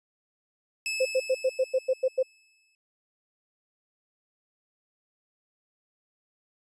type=tone with exponential decay; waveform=sawtooth; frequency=2604 Hz; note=E7; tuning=22 cents flat; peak=-24 dBFS; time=0.86-2.75 s; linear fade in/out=1 ms; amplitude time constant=410 ms
type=tone bursts; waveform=sine; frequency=520 Hz; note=C5; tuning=11 cents flat; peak=-20 dBFS; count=9; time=1-2.23 s; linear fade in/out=10 ms; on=54 ms; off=93 ms
effects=resampled to 22050 Hz